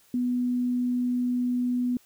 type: tone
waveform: sine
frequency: 246.9 Hz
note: B3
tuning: in tune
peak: -23 dBFS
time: 0.14-1.97 s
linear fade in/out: 2 ms
effects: white hiss -60 dBFS RMS until 2.05 s